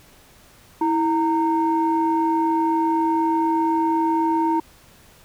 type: tone pair together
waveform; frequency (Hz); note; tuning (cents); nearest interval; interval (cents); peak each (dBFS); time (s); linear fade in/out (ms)
sine; 326 / 922; E4 / A#5; -19 / -19; octave + tritone; 1800; -19 / -19; 0.81-4.6; 5
effects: tanh soft clip ceiling -11 dBFS + pink hiss -51 dBFS RMS until 5.24 s